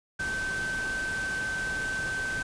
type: tone in noise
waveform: sine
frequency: 1543 Hz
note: G6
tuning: 28 cents flat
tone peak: -29 dBFS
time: 0.19-2.43 s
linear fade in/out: 10 ms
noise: pink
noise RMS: -38 dBFS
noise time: 0.19-2.43 s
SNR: +6 dB
effects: resampled to 22050 Hz